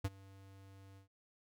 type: tone with ADSR envelope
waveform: square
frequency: 97.3 Hz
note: G2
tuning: 12 cents flat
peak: -32 dBFS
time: 0.04-1.08 s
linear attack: 10 ms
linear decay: 37 ms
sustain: -24 dB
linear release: 110 ms
effects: none